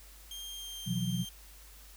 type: tone with pitch glide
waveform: sawtooth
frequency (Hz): 3200 to 3169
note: G7 to G7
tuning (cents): +35 to +18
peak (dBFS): -38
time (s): 0.31-1.29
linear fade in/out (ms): 2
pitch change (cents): -17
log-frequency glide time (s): 0.56-0.8
type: chord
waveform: sine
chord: B suspended fourth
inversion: none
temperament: equal with one note detuned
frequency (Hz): 123.47 / 164.81 / 182.34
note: B2 / E3 / F#3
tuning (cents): 0 / 0 / -25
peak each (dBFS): -35 / -36 / -33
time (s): 0.86-1.25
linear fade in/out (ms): 20
effects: added 50 Hz sine -53 dBFS peak until 1.96 s + white hiss -56 dBFS RMS until 1.96 s